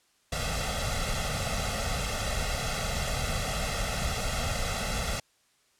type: noise with comb filter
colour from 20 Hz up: pink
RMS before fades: -30 dBFS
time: 0.32-5.2 s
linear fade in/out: 5 ms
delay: 1.5 ms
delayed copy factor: +0.9
effects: white hiss -67 dBFS RMS until 5.79 s + low-pass 9000 Hz 12 dB/octave